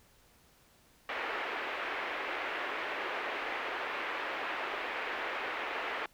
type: band-pass noise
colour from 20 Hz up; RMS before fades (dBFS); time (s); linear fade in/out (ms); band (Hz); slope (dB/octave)
white; -37; 1.09-6.06; 2; 340 to 2400; 24
effects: pink hiss -64 dBFS RMS until 6.13 s